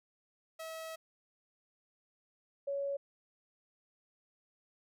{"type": "tone pair in turn", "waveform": ["sawtooth", "sine"], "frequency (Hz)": [645, 559.4], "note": ["E5", "C#5"], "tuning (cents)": [-38, 16], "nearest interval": "major second", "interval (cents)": 246, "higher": "first", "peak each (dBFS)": [-38, -33], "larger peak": "second", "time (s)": [[0.59, 0.96], [2.67, 2.97]], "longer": "first", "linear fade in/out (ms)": 10, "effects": []}